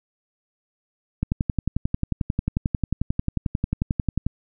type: click train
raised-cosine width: 5 ms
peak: -9 dBFS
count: 35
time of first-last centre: 1.23-4.266 s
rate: 11.2 Hz
effects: none